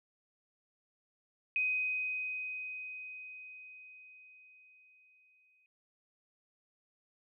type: tone with exponential decay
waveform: sine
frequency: 2510 Hz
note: D#7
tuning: 15 cents sharp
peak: -28 dBFS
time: 1.56-5.66 s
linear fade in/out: 1 ms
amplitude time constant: 890 ms
effects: none